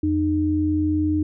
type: tone pair together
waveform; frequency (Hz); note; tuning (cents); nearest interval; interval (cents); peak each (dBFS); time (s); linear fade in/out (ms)
sine; 86.2 / 305.6; F2 / D#4; -22 / -31; octave + minor seventh; 2191; -24 / -19; 0.03-1.23; 5
effects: none